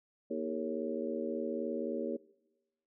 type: harmonic tone with a mistuned harmonic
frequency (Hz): 79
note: D#2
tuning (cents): +27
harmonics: 3 / 4 / 5 / 6 / 7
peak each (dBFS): -39 / -40 / -40 / -40 / -40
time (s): 0.3-2.17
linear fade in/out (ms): 10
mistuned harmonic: 6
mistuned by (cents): -57
effects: noise-tail reverb RT60 1.0 s tail -21 dB re dry